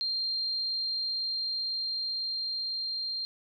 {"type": "tone with level ramp", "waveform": "sine", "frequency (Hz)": 4186, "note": "C8", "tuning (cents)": 0, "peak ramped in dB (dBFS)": [-28, -31], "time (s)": [0.01, 3.25], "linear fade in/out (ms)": 0, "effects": []}